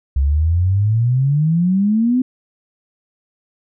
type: exponential sweep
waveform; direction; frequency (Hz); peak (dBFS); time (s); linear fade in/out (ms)
sine; up; 66 to 260; -12; 0.16-2.22; 5
effects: none